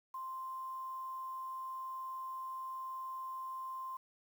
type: tone with quantisation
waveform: sine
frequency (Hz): 1046.5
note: C6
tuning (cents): 0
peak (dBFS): -40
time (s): 0.14-3.97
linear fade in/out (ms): 5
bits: 10
effects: none